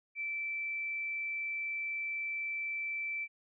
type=tone; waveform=sine; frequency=2328 Hz; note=D7; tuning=16 cents flat; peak=-34 dBFS; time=0.15-3.28 s; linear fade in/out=50 ms; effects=none